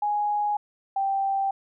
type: tone pair in turn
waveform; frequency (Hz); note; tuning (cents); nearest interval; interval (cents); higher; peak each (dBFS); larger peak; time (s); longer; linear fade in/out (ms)
sine; 830.6 / 783.2; G#5 / G5; 0 / -2; minor second; 102; first; -22; neither; 0.02-0.57 / 0.96-1.51; neither; 5
effects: none